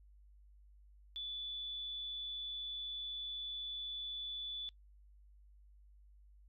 sine tone, 3468 Hz, A7, 26 cents flat, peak -40 dBFS, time 1.16-4.69 s, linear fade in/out 0 ms, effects noise-tail reverb RT60 0.1 s tail -22 dB re dry + added 50 Hz sine -59 dBFS peak until 6.48 s

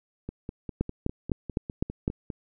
two click trains, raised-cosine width 3 ms, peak -12 / -21 dBFS, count 6 / 11, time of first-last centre 0.81-2.079 / 0.29-2.302 s, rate 3.94 / 4.97 Hz, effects none

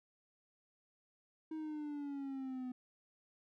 triangle exponential sweep, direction down, 317.8 to 250.2 Hz, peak -38 dBFS, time 1.51-2.72 s, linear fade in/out 5 ms, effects none

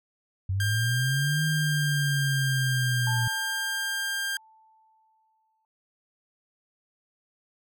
sine linear two-way sweep, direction up then down, 92.3 to 155.56 to 116.3 Hz, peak -24 dBFS, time 0.49-3.28 s, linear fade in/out 5 ms, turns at 1.44 s
sawtooth tone, 1596 Hz, G6, 31 cents sharp, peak -24 dBFS, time 0.6-4.37 s, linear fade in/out 2 ms
sine tone with exponential decay, 880 Hz, A5, in tune, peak -32 dBFS, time 3.07-5.65 s, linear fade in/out 1 ms, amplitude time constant 560 ms
effects none

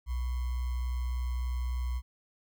sine tone with sample-and-hold, 61.74 Hz, B1, in tune, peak -29 dBFS, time 0.06-2.02 s, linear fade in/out 50 ms, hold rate 1050 Hz, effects none

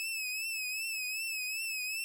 sawtooth tone with vibrato, 2587 Hz, E7, 33 cents flat, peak -31 dBFS, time 0-2.04 s, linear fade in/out 0 ms, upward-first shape triangle, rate 2.6 Hz, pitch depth 80 cents each way, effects none

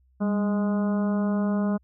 harmonic tone with a mistuned harmonic, 207.7 Hz, G#3, in tune, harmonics 1 / 2 / 3 / 4 / 5 / 6 / 7, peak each -22 / -35 / -33 / -41 / -40 / -41 / -44 dBFS, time 0.2-1.78 s, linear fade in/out 20 ms, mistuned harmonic 1, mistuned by -54 cents, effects added 64 Hz sine -59 dBFS peak until 1.83 s

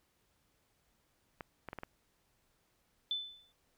clicks, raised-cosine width 0.5 ms, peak -27 dBFS, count 5, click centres 1.408 / 1.687 / 1.731 / 1.787 / 1.834 s
sine tone with exponential decay, 3513 Hz, A7, 3 cents flat, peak -30 dBFS, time 3.11-3.52 s, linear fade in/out 1 ms, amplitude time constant 87 ms
effects pink hiss -75 dBFS RMS until 3.77 s

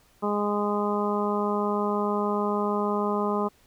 harmonic tone, 206.4 Hz, G#3, 10 cents flat, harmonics 1 / 2 / 3 / 4 / 5 / 6, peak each -28 / -28 / -33 / -33 / -31 / -33 dBFS, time 0.22-3.49 s, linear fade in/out 20 ms, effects pink hiss -61 dBFS RMS until 3.66 s

